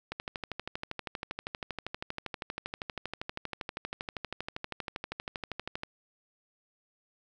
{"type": "click train", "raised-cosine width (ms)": 0.3, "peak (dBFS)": -19, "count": 73, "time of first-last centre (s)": [0.12, 5.834], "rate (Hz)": 12.6, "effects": []}